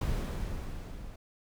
brown noise with level ramp, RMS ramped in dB -29 to -45 dBFS, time 0.01-1.16 s, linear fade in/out 5 ms, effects none

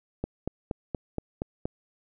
click train, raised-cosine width 2 ms, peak -16 dBFS, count 7, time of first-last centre 0.24-1.655 s, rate 4.24 Hz, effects none

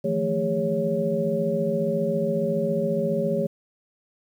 sine tone cluster, 159.2 / 173.8 / 220.9 / 405.8 / 556 Hz, D#3 / F3 / A3 / G#4 / C#5, +40 / -8 / +7 / -40 / +5 cents, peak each -32 / -29 / -28 / -28 / -25 dBFS, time 0.04-3.47 s, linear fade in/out 10 ms, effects 9-bit

